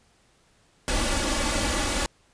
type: noise with comb filter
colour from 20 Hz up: pink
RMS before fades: -25 dBFS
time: 0.88-2.06 s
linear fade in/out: 0 ms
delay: 3.5 ms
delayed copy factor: +0.9
effects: pink hiss -62 dBFS RMS until 2.33 s + resampled to 22050 Hz